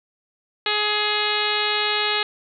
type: harmonic tone with a mistuned harmonic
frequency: 420 Hz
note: G#4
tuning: 19 cents sharp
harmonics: 1 / 2 / 3 / 4 / 5 / 6 / 7 / 8 / 9 / 10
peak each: -29 / -29 / -29 / -29 / -29 / -29 / -29 / -29 / -29 / -29 dBFS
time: 0.66-2.23 s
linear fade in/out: 2 ms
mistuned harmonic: 7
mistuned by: -16 cents
effects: none